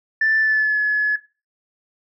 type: tone with pitch glide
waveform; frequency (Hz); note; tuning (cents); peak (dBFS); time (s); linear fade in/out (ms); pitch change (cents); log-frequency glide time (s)
sine; 1765 to 1703.9; A6 to G#6; +5 to +44; -14; 0.21-1.16; 5; -61; 0.39-0.79
effects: noise-tail reverb RT60 0.3 s tail -18 dB re dry + tanh soft clip ceiling -10 dBFS